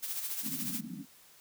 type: noise with tremolo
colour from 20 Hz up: blue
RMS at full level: -35 dBFS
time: 0.02-0.81 s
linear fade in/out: 20 ms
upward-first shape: sine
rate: 14 Hz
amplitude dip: 50%
type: band-pass noise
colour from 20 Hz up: white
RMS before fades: -42 dBFS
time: 0.42-1.06 s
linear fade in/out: 50 ms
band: 150 to 290 Hz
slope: 96 dB/octave
effects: white hiss -59 dBFS RMS until 1.4 s